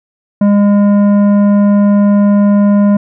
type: tone with tanh clipping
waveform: sine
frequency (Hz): 203.6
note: G#3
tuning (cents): -34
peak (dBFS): -7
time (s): 0.41-2.97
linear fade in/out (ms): 5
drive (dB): 11
effects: none